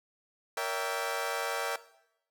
20% pulse chord, A# diminished seventh, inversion none, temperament equal with one note detuned, 466.2 / 568.6 / 659.3 / 784 Hz, A#4 / C#5 / E5 / G5, 0 / +44 / 0 / 0 cents, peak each -32 dBFS, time 0.57-1.76 s, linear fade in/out 2 ms, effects noise-tail reverb RT60 0.8 s tail -17 dB re dry

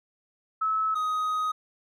sine / triangle tone pair in turn, 1298 / 1254.5 Hz, E6 / D#6, -27 / +14 cents, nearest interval minor second, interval 59 cents, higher first, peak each -23 dBFS, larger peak neither, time 0.61-0.95 / 0.95-1.52 s, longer second, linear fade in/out 10 ms, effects none

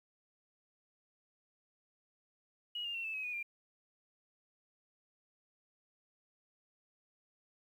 sine tone with pitch steps, 2900 / 2808 / 2718 / 2632 / 2548 / 2467 / 2388 Hz, F#7 / F7 / F7 / E7 / D#7 / D#7 / D7, -35 / +9 / -48 / -3 / +41 / -15 / +28 cents, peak -37 dBFS, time 2.75-3.429 s, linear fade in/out 5 ms, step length 97 ms, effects 11-bit

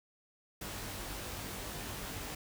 pink noise with comb filter, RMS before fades -42 dBFS, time 0.61-2.35 s, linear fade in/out 5 ms, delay 20 ms, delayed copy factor +1, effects none

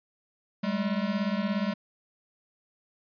square beating tone pair, 194.6 / 211.6 Hz, G3 / G#3, -12 / +33 cents, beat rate 17 Hz, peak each -30 dBFS, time 0.63-1.74 s, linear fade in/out 10 ms, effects resampled to 11025 Hz

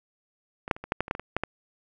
clicks, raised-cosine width 0.5 ms, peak -21 / -6 / -26 / -22 / -9 / -10 / -23 / -10 / -19 / -20 / -10 / -12 dBFS, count 12, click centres 0.679 / 0.712 / 0.765 / 0.84 / 0.921 / 1.006 / 1.081 / 1.111 / 1.151 / 1.196 / 1.366 / 1.436 s, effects none

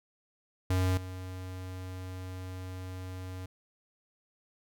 square tone with level steps, 92.5 Hz, F#2, in tune, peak -26 / -39 dBFS, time 0.7-3.46 s, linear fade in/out 5 ms, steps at 0.97 s, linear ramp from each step 5 ms, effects none

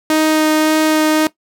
sawtooth tone with vibrato, 311.1 Hz, D#4, in tune, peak -7 dBFS, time 0.1-1.27 s, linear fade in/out 2 ms, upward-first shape sine, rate 1.8 Hz, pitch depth 8 cents each way, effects noise-tail reverb RT60 0.1 s tail -17 dB re dry

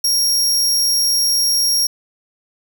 sawtooth tone, 5588 Hz, F8, in tune, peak -11 dBFS, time 0.04-1.87 s, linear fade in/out 5 ms, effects none

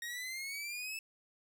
sawtooth exponential sweep, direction up, 1864.7 to 2637 Hz, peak -36 dBFS, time 0.02-0.99 s, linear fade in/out 2 ms, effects none

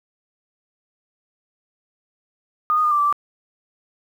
sine tone with pitch steps, 1225 / 1238 / 1215 / 1178 / 1164 / 1171 Hz, D#6 / D#6 / D#6 / D6 / D6 / D6, -27 / -9 / -42 / +5 / -16 / -5 cents, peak -15 dBFS, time 2.7-3.126 s, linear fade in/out 0 ms, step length 71 ms, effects 8-bit

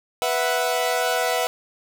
sawtooth chord, B suspended fourth, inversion none, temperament equal, 493.9 / 659.3 / 740 Hz, B4 / E5 / F#5, 0 / 0 / 0 cents, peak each -21 dBFS, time 0.22-1.47 s, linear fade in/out 0 ms, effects none

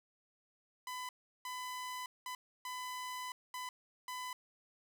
sawtooth tone bursts at uneven times, 1004 Hz, B5, 28 cents sharp, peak -37 dBFS, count 6, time 0.87-1.09 / 1.45-2.06 / 2.26-2.35 / 2.65-3.32 / 3.54-3.69 / 4.08-4.33 s, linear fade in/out 2 ms, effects 13-bit

